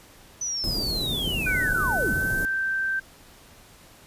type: linear sweep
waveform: sine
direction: down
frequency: 6050 to 152 Hz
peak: -26 dBFS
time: 0.41-2.13 s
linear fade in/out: 5 ms
type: band-stop noise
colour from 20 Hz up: pink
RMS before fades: -30 dBFS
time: 0.64-2.45 s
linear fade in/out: 0 ms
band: 470 to 12000 Hz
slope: 12 dB/octave
type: tone with pitch glide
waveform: sine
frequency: 1501 to 1562 Hz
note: F#6 to G6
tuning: +24 to -7 cents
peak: -23 dBFS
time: 1.46-3 s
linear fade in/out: 10 ms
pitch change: +69 cents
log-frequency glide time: 1.92-2.45 s
effects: pink hiss -51 dBFS RMS until 4.06 s + resampled to 32000 Hz